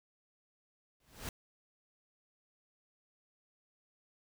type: noise with exponential growth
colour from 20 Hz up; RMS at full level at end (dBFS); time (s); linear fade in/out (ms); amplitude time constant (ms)
pink; -38; 1-1.29; 2; 63
effects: none